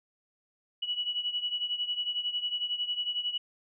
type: beating tone pair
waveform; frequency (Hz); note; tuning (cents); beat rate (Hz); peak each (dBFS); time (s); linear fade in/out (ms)
sine; 2935 / 2946; F#7 / F#7; -15 / -8; 11; -31 / -35; 0.82-3.38; 10
effects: none